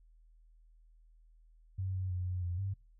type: tone with pitch steps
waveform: sine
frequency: 94.7 / 93.5 / 90.5 / 91 / 88 / 97.6 Hz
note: F#2 / F#2 / F#2 / F#2 / F2 / G2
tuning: +41 / +19 / -38 / -28 / +14 / -7 cents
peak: -33 dBFS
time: 1.78-2.74 s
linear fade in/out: 10 ms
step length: 160 ms
effects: noise-tail reverb RT60 0.3 s tail -24 dB re dry + added 40 Hz sine -59 dBFS peak until 2.99 s